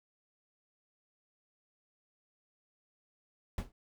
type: noise with exponential decay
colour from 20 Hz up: brown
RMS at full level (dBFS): -30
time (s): 3.58-3.72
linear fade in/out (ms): 2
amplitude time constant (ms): 30
effects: none

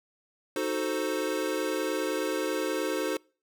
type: chord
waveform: square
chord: D# diminished seventh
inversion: none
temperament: equal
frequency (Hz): 311.1 / 370 / 440 / 523.3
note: D#4 / F#4 / A4 / C5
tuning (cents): 0 / 0 / 0 / 0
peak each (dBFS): -34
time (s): 0.56-3.17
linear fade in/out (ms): 2
effects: noise-tail reverb RT60 0.4 s tail -26 dB re dry

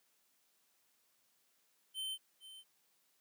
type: tone with echo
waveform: square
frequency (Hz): 3088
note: G7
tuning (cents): -27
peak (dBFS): -39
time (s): 1.94-2.18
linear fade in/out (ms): 50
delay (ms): 460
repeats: 1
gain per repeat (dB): -13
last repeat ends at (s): 2.64
effects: white hiss -75 dBFS RMS until 3.2 s + high-pass 150 Hz 12 dB/octave

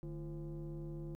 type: tone with frequency modulation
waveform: sine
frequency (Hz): 152.1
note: D#3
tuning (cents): -39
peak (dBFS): -39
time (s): 0.03-1.15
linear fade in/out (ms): 0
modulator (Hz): 188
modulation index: 1.1
effects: tanh soft clip ceiling -39 dBFS + 13-bit

